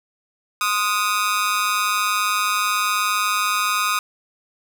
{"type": "tone with amplitude modulation", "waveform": "sawtooth", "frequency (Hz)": 1244.5, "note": "D#6", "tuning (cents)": 0, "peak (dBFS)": -11, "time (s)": [0.61, 3.99], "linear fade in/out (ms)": 2, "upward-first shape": "sine", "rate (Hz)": 201, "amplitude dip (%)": 85, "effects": []}